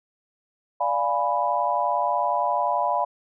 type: chord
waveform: sine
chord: D diminished seventh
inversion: none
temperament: equal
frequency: 587.3 / 698.5 / 830.6 / 987.8 Hz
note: D5 / F5 / Ab5 / Cb6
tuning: 0 / 0 / 0 / 0 cents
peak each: -28 / -26 / -27 / -24 dBFS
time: 0.8-3.05 s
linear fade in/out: 10 ms
effects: none